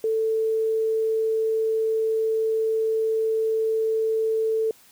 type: tone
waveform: sine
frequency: 443 Hz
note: A4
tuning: 12 cents sharp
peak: -20 dBFS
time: 0.04-4.71 s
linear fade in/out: 2 ms
effects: white hiss -54 dBFS RMS until 4.91 s